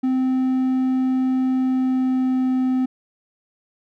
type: tone with pitch glide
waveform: triangle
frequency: 259 to 257.4 Hz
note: C4 to C4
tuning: -17 to -28 cents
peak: -15 dBFS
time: 0.03-2.86 s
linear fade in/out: 10 ms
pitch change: -11 cents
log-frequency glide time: 1.55-2.6 s
effects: none